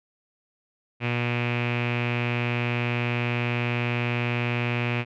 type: tone with low-pass filter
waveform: sawtooth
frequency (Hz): 120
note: B2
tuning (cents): -49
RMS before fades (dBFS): -26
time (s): 1-5.05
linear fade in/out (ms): 50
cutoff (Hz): 2500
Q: 6
effects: none